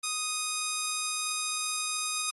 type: tone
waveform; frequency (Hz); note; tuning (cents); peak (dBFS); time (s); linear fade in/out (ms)
5% pulse; 1244.5; D#6; 0; -17; 0.03-2.31; 10
effects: AAC 32 kbps